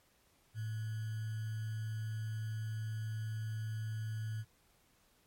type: tone with sample-and-hold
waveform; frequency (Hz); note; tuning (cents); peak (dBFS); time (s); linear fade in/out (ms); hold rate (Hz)
sine; 110; A2; 0; -36; 0.54-4.45; 50; 1575
effects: pink hiss -70 dBFS RMS until 5.26 s + MP3 64 kbps